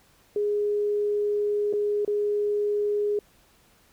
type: tone with dropouts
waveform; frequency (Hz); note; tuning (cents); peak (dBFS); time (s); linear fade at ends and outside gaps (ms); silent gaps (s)
sine; 414.1; G#4; -5; -22; 0.36-3.19; 2; 1.728-1.735 / 2.049-2.077
effects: pink hiss -60 dBFS RMS until 3.92 s